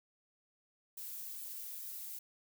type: noise with flanger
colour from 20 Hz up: violet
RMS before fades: -45 dBFS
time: 0.97-2.19 s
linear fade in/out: 5 ms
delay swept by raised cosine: 1.4 to 3.5 ms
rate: 2.3 Hz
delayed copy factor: -0.9
effects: none